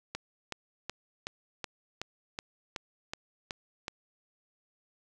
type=click train; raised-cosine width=0.2 ms; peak=-18 dBFS; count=11; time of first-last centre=0.15-3.881 s; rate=2.68 Hz; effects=none